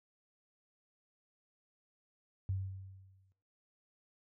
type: tone with exponential decay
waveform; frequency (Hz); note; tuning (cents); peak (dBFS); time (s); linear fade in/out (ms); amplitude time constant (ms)
sine; 95.6; G2; -43; -30; 2.49-3.32; 0; 180
effects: noise-tail reverb RT60 0.9 s tail -22 dB re dry + high-pass 60 Hz 12 dB/octave